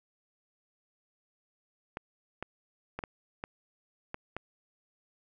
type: clicks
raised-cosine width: 0.5 ms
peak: -21 dBFS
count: 7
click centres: 1.971 / 2.426 / 2.99 / 3.038 / 3.439 / 4.144 / 4.366 s
effects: none